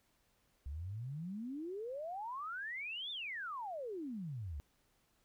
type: exponential two-way sweep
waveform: sine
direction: up then down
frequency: 66 to 3641 to 66 Hz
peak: -40 dBFS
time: 0.66-4.6 s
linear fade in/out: 0 ms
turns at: 3.11 s
effects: pink hiss -75 dBFS RMS until 5.24 s